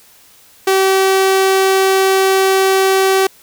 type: tone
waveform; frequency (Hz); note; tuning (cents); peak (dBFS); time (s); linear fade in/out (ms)
sawtooth; 383.6; G4; -37; -6; 0.67-3.27; 5
effects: white hiss -46 dBFS RMS until 3.42 s